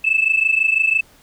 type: tone pair together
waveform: sine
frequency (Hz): 2611 / 2637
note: E7 / E7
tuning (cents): -17 / 0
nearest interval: unison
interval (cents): 17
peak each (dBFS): -16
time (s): 0.04-1.01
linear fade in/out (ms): 10
effects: tanh soft clip ceiling -6 dBFS + pink hiss -51 dBFS RMS until 1.22 s